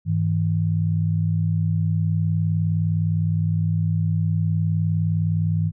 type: tone pair together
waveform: sine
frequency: 101.1 / 160.68 Hz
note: G#2 / E3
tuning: -46 / -44 cents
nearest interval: minor sixth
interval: 802 cents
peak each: -21 dBFS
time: 0.05-5.72 s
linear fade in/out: 50 ms
effects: none